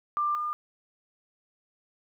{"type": "tone pair in turn", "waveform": "sine", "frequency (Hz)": [1188, 1206.7], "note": ["D6", "D6"], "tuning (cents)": [20, 47], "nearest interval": "unison", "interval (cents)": 27, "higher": "second", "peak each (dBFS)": [-24, -28], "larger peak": "first", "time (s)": [[0.17, 0.35], [0.35, 0.53]], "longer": "neither", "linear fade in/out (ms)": 0, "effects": ["11-bit"]}